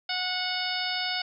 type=harmonic tone with a mistuned harmonic; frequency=733 Hz; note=F#5; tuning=16 cents flat; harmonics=1 / 2 / 3 / 4 / 5 / 6 / 7; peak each=-35 / -35 / -35 / -35 / -35 / -35 / -35 dBFS; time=0.09-1.22 s; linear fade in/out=5 ms; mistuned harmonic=6; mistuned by=+33 cents; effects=none